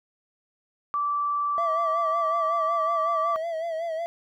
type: tone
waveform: sine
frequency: 1163 Hz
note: D6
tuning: 17 cents flat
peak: -23 dBFS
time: 0.94-3.36 s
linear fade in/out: 0 ms
type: tone with vibrato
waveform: triangle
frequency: 658 Hz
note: E5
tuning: 3 cents flat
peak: -25 dBFS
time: 1.58-4.06 s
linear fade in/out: 0 ms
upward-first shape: sine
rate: 5.4 Hz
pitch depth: 65 cents each way
effects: none